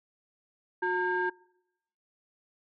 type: tone cluster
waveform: sine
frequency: 362.9 / 910 / 1607 Hz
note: F#4 / A#5 / G6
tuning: -34 / -42 / +43 cents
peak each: -30 / -30 / -30 dBFS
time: 0.82-1.3 s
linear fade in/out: 10 ms
effects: noise-tail reverb RT60 0.8 s tail -24 dB re dry + tanh soft clip ceiling -19 dBFS